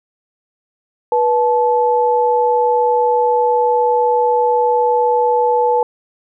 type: tone pair together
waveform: sine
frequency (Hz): 487.1 / 868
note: B4 / A5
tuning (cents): -24 / -24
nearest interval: minor seventh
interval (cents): 1000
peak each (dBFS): -14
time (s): 1.12-5.83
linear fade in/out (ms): 2
effects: none